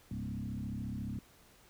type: tone with frequency modulation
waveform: sine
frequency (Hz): 160.9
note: E3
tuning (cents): -42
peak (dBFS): -36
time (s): 0.11-1.19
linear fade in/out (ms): 2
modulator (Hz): 34.3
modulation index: 2.7
effects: pink hiss -62 dBFS RMS until 1.69 s